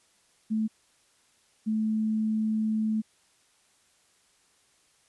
sine tone pair in turn, 218.5 / 217.7 Hz, A3 / A3, -12 / -18 cents, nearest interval unison, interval 6 cents, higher first, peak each -24 dBFS, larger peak neither, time 0.5-0.68 / 1.66-3.02 s, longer second, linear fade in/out 20 ms, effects white hiss -65 dBFS RMS until 5.08 s + resampled to 24000 Hz

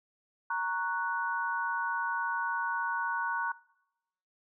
sine chord, F# major, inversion first, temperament equal, 932.3 / 1108.7 / 1480 Hz, A#5 / C#6 / F#6, 0 / 0 / 0 cents, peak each -33 / -36 / -33 dBFS, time 0.5-3.52 s, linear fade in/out 5 ms, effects noise-tail reverb RT60 0.9 s tail -22 dB re dry

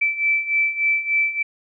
sine beating tone pair, 2321 / 2324.4 Hz, D7 / D7, -21 / -18 cents, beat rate 3.4 Hz, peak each -23 / -19 dBFS, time 0.01-1.43 s, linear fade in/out 10 ms, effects none

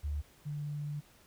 sine tone pair in turn, 73.42 / 147.11 Hz, D2 / D3, 0 / +3 cents, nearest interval octave, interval 1203 cents, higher second, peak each -32 / -35 dBFS, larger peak first, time 0.03-0.22 / 0.45-1.01 s, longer second, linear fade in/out 20 ms, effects pink hiss -62 dBFS RMS until 1.26 s

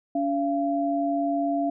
sine tone pair together, 284.9 / 684 Hz, C#4 / F5, +48 / -36 cents, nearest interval octave + minor third, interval 1516 cents, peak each -25 / -25 dBFS, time 0.15-1.7 s, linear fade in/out 5 ms, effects none

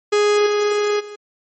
45% pulse tone with level steps, 415.3 Hz, G#4, in tune, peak -13 / -16 / -32 dBFS, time 0.12-1.16 s, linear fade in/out 10 ms, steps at 0.46 / 0.99 s, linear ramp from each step 20 ms, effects low-pass 8000 Hz 12 dB/octave + MP3 32 kbps

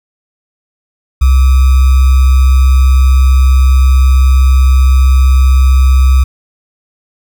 sine tone with sample-and-hold, 65.41 Hz, C2, in tune, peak -3 dBFS, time 1.21-6.24 s, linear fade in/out 10 ms, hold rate 1225 Hz, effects none

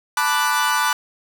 40% pulse chord, B minor seventh, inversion third, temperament equal, 880 / 987.8 / 1174.7 / 1480 Hz, A5 / B5 / D6 / F#6, 0 / 0 / 0 / 0 cents, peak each -23 / -22 / -22 / -21 dBFS, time 0.17-0.93 s, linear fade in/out 2 ms, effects none

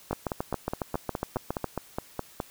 two click trains, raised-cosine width 1 ms, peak -14 / -15 dBFS, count 12 / 12, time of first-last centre 0.13-1.643 / 0.11-2.402 s, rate 7.27 / 4.8 Hz, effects white hiss -53 dBFS RMS until 2.5 s

